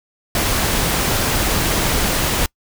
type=noise; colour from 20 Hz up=pink; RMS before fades=-18 dBFS; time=0.35-2.46 s; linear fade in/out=2 ms; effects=noise-tail reverb RT60 0.1 s tail -26 dB re dry